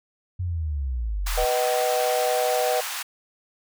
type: linear sweep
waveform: sine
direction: down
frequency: 92.5 to 34.83 Hz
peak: -24 dBFS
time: 0.39-1.45 s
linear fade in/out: 10 ms
type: high-pass noise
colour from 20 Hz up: pink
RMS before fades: -31 dBFS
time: 1.26-3.03 s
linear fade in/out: 10 ms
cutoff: 940 Hz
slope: 24 dB/octave
type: chord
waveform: sine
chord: B major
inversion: none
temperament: equal with one note detuned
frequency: 493.9 / 622.3 / 758.2 Hz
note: B4 / D#5 / F#5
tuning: 0 / 0 / +42 cents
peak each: -25 dBFS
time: 1.37-2.81 s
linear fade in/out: 10 ms
effects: none